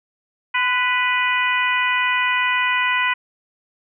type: harmonic tone with a mistuned harmonic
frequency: 493.9 Hz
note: B4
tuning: in tune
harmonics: 2 / 3 / 4 / 5 / 6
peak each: -22 / -24 / -21 / -23 / -28 dBFS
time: 0.54-3.14 s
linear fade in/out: 10 ms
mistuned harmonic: 2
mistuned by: +37 cents
effects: none